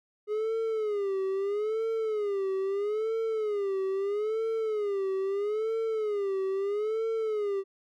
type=tone with vibrato; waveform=triangle; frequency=415.3 Hz; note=G#4; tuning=in tune; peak=-25 dBFS; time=0.27-7.64 s; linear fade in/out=50 ms; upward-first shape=sine; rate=0.77 Hz; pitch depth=140 cents each way; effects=none

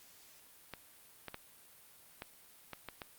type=clicks; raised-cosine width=0.3 ms; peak=-26 dBFS; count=7; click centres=0.737 / 1.283 / 1.344 / 2.221 / 2.733 / 2.887 / 3.018 s; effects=white hiss -60 dBFS RMS until 3.18 s + Opus 48 kbps

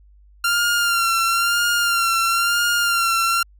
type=tone with vibrato; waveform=sawtooth; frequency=1385 Hz; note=F6; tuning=15 cents flat; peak=-13 dBFS; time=0.44-3.43 s; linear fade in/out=5 ms; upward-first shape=sine; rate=1 Hz; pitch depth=40 cents each way; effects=added 50 Hz sine -47 dBFS peak until 3.59 s

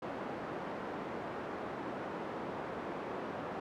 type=band-pass noise; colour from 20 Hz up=pink; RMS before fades=-41 dBFS; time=0.02-3.6 s; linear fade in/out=5 ms; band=240 to 1200 Hz; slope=12 dB/octave; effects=none

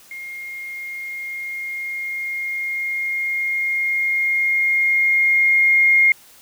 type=tone with level ramp; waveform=sine; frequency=2134 Hz; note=C7; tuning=34 cents sharp; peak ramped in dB=-30 to -10 dBFS; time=0.11-6.12 s; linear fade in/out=2 ms; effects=white hiss -48 dBFS RMS until 6.41 s

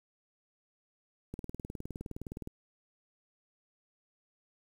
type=click train; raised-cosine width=3 ms; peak=-27 dBFS; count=23; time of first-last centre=1.34-2.474 s; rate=19.4 Hz; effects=9-bit

